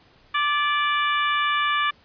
harmonic tone with a mistuned harmonic, 587.3 Hz, D5, in tune, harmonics 2 / 3 / 4 / 5 / 6, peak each -22 / -26 / -28 / -30 / -32 dBFS, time 0.34-1.91 s, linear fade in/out 10 ms, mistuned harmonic 3, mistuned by -31 cents, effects pink hiss -56 dBFS RMS until 2.04 s + resampled to 11025 Hz

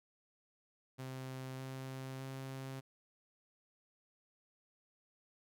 sawtooth tone with pitch steps, 130.81 / 132.1 / 133.4 Hz, C3 / C3 / C3, 0 / +17 / +34 cents, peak -39 dBFS, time 0.98-2.81 s, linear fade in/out 20 ms, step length 610 ms, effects none

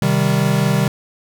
square chord, C minor, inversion none, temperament equal, 130.81 / 155.56 / 196 Hz, C3 / Eb3 / G3, 0 / 0 / 0 cents, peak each -19 dBFS, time 0.02-0.88 s, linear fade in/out 2 ms, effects none

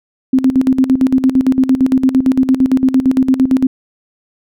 sine tone with tremolo, 261.6 Hz, C4, in tune, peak -6 dBFS, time 0.33-3.67 s, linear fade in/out 5 ms, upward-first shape square, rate 8.8 Hz, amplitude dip 75%, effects none

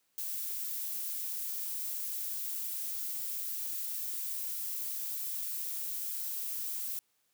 violet noise, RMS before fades -37 dBFS, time 0.18-6.99 s, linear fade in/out 0 ms, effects white hiss -75 dBFS RMS until 7.33 s + high-pass 80 Hz 12 dB/octave

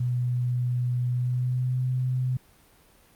sine tone with pitch glide, 123.47 to 127.6 Hz, B2 to C3, 0 to -43 cents, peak -23 dBFS, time 0-2.37 s, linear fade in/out 5 ms, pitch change +57 cents, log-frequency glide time 1.1-1.83 s, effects pink hiss -58 dBFS RMS until 3.15 s + Opus 48 kbps

